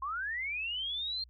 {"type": "linear sweep", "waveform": "sine", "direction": "up", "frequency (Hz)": [1038, 4234], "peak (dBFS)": -33, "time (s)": [0.02, 1.24], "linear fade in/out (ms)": 5, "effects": ["added 60 Hz sine -55 dBFS peak until 1.29 s"]}